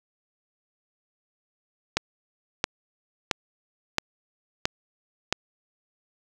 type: click train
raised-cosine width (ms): 0.2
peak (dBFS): -4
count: 6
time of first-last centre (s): 1.97-5.326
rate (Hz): 1.49
effects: none